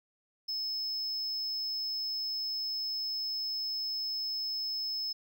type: tone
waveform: triangle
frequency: 5210 Hz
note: E8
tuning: 21 cents flat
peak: -31 dBFS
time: 0.48-5.13 s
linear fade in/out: 10 ms
effects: none